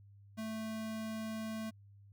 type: tone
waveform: square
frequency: 220 Hz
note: A3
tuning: in tune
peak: -39 dBFS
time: 0.37-1.71 s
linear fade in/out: 20 ms
effects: added 100 Hz sine -56 dBFS peak until 2.12 s